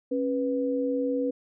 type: tone pair together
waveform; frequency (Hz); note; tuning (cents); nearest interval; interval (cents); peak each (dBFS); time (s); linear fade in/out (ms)
sine; 273.1 / 492; C#4 / B4; -26 / -7; minor seventh; 1019; -27; 0.11-1.31; 10
effects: none